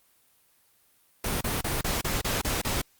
pink noise bursts, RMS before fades -28 dBFS, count 8, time 1.24-2.817 s, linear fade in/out 5 ms, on 170 ms, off 31 ms, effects white hiss -64 dBFS RMS until 2.99 s + Opus 32 kbps

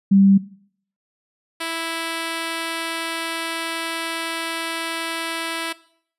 sine / 5% pulse tone pair in turn, 196 / 329.6 Hz, G3 / E4, 0 / 0 cents, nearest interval major sixth, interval 900 cents, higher second, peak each -10 / -13 dBFS, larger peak first, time 0.11-0.38 / 1.6-5.73 s, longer second, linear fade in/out 10 ms, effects noise-tail reverb RT60 0.6 s tail -19 dB re dry + resampled to 32000 Hz

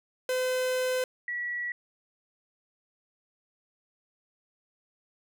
45% pulse / sine tone pair in turn, 510 / 1936.1 Hz, C5 / B6, -44 / -35 cents, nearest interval octave + major seventh, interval 2309 cents, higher second, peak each -26 / -30 dBFS, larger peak first, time 0.29-1.04 / 1.28-1.72 s, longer first, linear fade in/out 2 ms, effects none

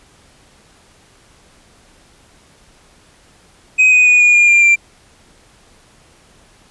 triangle tone with pitch steps, 2519 / 2493 / 2467 / 2442 / 2416 / 2391 / 2367 Hz, D#7 / D#7 / D#7 / D#7 / D7 / D7 / D7, +21 / +3 / -15 / -33 / +48 / +30 / +13 cents, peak -5 dBFS, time 3.78-4.76 s, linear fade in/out 20 ms, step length 140 ms, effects pink hiss -49 dBFS RMS until 6.7 s + resampled to 24000 Hz

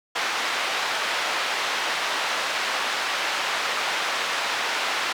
pink band-pass noise, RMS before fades -26 dBFS, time 0.15-5.13 s, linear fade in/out 10 ms, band 880 to 4000 Hz, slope 12 dB/octave, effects none

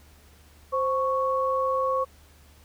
sine tone pair together, 523 / 1108.2 Hz, C5 / C#6, -1 / -1 cents, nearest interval octave + minor second, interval 1300 cents, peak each -25 dBFS, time 0.72-2.05 s, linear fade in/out 20 ms, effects added 74 Hz sine -53 dBFS peak until 2.64 s + pink hiss -57 dBFS RMS until 2.64 s

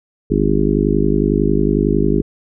harmonic tone, 51 Hz, G#1, 31 cents flat, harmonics 1 / 3 / 4 / 5 / 6 / 7 / 8, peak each -20 / -20 / -20 / -20 / -20 / -20 / -20 dBFS, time 0.3-2.22 s, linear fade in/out 10 ms, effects none

